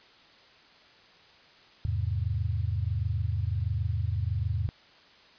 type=chord; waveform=sine; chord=E augmented; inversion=none; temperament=equal with one note detuned; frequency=82.41 / 103.83 / 130.21 Hz; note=E2 / G#2 / B#2; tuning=0 / 0 / -8 cents; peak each=-30 / -29 / -35 dBFS; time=1.85-4.69 s; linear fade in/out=0 ms; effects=white hiss -56 dBFS RMS until 5.38 s + resampled to 11025 Hz